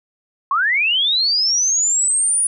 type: linear sweep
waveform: sine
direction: up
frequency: 1046.5 to 9800 Hz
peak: -14 dBFS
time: 0.51-2.47 s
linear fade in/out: 2 ms
effects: none